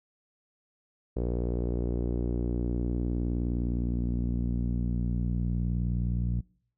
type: tone with low-pass filter sweep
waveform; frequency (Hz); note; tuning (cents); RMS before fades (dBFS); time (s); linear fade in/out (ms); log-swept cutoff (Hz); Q
sawtooth; 59.6; A#1; +39; -29; 1.16-6.41; 10; 450 to 160; 2.4
effects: noise-tail reverb RT60 0.6 s tail -25 dB re dry